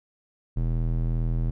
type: tone with band-pass filter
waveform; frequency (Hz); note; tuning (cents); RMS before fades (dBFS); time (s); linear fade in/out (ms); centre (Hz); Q
square; 41.2; E1; 0; -25; 0.56-1.51; 10; 99; 1.1
effects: none